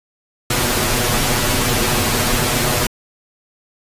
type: noise with comb filter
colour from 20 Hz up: pink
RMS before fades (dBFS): -17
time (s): 0.5-2.87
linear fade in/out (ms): 5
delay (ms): 8.2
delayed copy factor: +0.95
effects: resampled to 32000 Hz